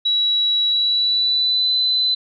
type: tone with pitch glide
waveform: sine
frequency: 3900 to 4019 Hz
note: B7 to B7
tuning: -23 to +30 cents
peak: -15 dBFS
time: 0.05-2.15 s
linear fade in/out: 10 ms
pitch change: +53 cents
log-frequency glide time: 0.68-1.75 s
effects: none